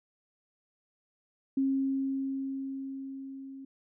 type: tone with level ramp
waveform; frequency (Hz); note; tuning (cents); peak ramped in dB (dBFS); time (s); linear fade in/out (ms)
sine; 270; C#4; -45; -24 to -42; 1.57-3.65; 5
effects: none

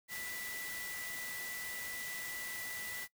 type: tone in noise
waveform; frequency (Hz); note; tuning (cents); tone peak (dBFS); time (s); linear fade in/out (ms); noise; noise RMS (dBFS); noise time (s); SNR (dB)
sine; 1975.5; B6; 0; -43; 0.08-3.08; 50; white; -45; 0.08-3.08; -1
effects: noise-tail reverb RT60 0.1 s tail -20 dB re dry

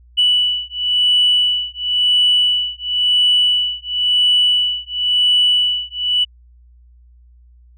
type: beating tone pair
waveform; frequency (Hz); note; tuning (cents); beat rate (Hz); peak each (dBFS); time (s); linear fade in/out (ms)
sine; 2960 / 2960.96; F#7 / F#7; 0 / +1; 0.96; -15; 0.17-6.25; 20
effects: tanh soft clip ceiling -5 dBFS + added 60 Hz sine -44 dBFS peak until 7.77 s

